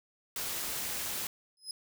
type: noise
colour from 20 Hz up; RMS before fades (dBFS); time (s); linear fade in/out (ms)
white; -36; 0.36-1.27; 2
type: tone with exponential growth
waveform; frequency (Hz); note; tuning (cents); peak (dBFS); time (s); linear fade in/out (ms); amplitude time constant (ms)
30% pulse; 5080; D#8; +35; -29; 1.57-1.71; 2; 29
effects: none